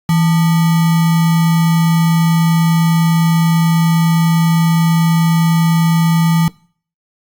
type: tone with sample-and-hold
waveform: sine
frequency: 164.81 Hz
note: E3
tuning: in tune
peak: -9 dBFS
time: 0.09-6.48 s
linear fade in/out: 2 ms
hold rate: 1050 Hz
effects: noise-tail reverb RT60 0.5 s tail -23 dB re dry + Opus 48 kbps